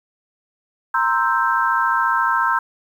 sine chord, C dominant seventh, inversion third, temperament equal, 932.3 / 1046.5 / 1318.5 / 1568 Hz, Bb5 / C6 / E6 / G6, 0 / 0 / 0 / 0 cents, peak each -21 dBFS, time 0.94-2.59 s, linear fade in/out 5 ms, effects 8-bit

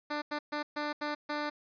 10% pulse tone bursts at uneven times, 296.6 Hz, D4, 17 cents sharp, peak -24 dBFS, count 6, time 0.1-0.22 / 0.31-0.39 / 0.52-0.63 / 0.76-0.93 / 1.01-1.15 / 1.29-1.5 s, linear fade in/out 10 ms, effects resampled to 11025 Hz

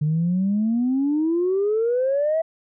sine exponential sweep, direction up, 147.7 to 659.3 Hz, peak -17 dBFS, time 0.01-2.42 s, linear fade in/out 10 ms, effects tanh soft clip ceiling -14 dBFS

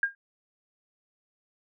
sine tone with exponential decay, 1613 Hz, G6, 49 cents sharp, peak -18 dBFS, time 0.03-0.15 s, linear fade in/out 2 ms, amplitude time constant 25 ms, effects none

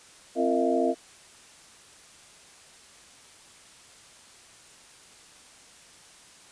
sine tone cluster, 262.5 / 342 / 460.1 / 631 / 684 Hz, C4 / F4 / A#4 / D#5 / F5, +6 / -36 / -23 / +24 / -36 cents, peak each -28 dBFS, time 0.35-0.95 s, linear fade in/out 50 ms, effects white hiss -52 dBFS RMS until 6.51 s + resampled to 22050 Hz

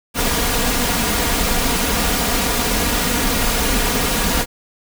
pink noise with comb filter, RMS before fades -18 dBFS, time 0.14-4.46 s, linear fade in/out 50 ms, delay 4.2 ms, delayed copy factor +0.6, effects none

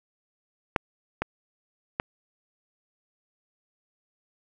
clicks, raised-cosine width 0.5 ms, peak -6 / -11 / -10 dBFS, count 3, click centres 0.762 / 1.22 / 1.999 s, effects none

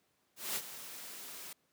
white noise with ADSR envelope, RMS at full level -35 dBFS, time 0.36-1.53 s, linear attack 200 ms, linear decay 52 ms, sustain -12 dB, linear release 4 ms, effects pink hiss -75 dBFS RMS until 1.72 s + high-pass 150 Hz 12 dB/octave

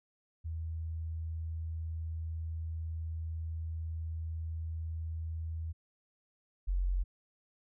sine tone pair in turn, 81 / 45.46 Hz, E2 / F#1, -30 / -30 cents, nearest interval minor seventh, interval 1000 cents, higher first, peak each -35 / -28 dBFS, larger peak second, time 0.44-5.73 / 6.67-7.04 s, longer first, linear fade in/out 20 ms, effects none

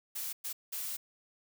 blue noise bursts at uneven times, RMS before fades -38 dBFS, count 3, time 0.15-0.33 / 0.44-0.53 / 0.72-0.97 s, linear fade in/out 10 ms, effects none

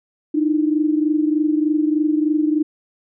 sine tone pair together, 302.1 / 325.4 Hz, D4 / E4, +49 / -22 cents, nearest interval minor second, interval 129 cents, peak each -16 / -21 dBFS, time 0.34-2.63 s, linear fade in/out 10 ms, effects none

